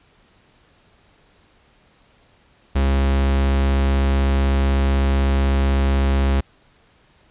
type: tone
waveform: 45% pulse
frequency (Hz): 68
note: C#2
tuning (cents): -33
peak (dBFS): -15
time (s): 2.75-6.41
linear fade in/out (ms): 10
effects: pink hiss -56 dBFS RMS until 7.3 s + resampled to 8000 Hz